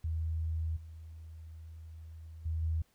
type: tone with level steps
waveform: sine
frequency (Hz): 80.5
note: E2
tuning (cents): -41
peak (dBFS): -31 / -45 / -31 / -29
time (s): 0.04-2.82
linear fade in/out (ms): 5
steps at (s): 0.76 / 2.45 / 2.62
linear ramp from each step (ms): 10
effects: pink hiss -71 dBFS RMS until 2.94 s